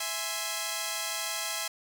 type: chord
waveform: 5% pulse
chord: E augmented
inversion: none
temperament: equal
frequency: 659.3 / 830.6 / 1046.5 Hz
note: E5 / G#5 / B#5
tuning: 0 / 0 / 0 cents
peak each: -24 dBFS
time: 0-1.68 s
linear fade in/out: 5 ms
effects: none